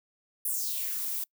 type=noise with high-pass filter sweep; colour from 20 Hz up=violet; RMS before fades=-32 dBFS; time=0.45-1.24 s; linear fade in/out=5 ms; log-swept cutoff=11000 to 400 Hz; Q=3.3; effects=noise-tail reverb RT60 0.1 s tail -25 dB re dry